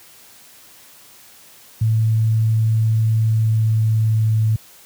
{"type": "tone with pitch glide", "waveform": "sine", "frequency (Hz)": [111, 109.85], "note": ["A2", "A2"], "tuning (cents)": [16, -2], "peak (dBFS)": -13, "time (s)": [1.81, 4.56], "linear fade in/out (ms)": 5, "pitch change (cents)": -18, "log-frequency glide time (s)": [3.15, 4.25], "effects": ["white hiss -46 dBFS RMS until 4.85 s", "high-pass 60 Hz 12 dB/octave"]}